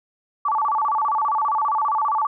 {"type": "tone with vibrato", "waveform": "sine", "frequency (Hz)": 1003, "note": "B5", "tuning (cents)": 26, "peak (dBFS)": -18, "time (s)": [0.45, 2.27], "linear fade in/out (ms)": 5, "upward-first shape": "square", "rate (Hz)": 15, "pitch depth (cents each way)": 240, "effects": []}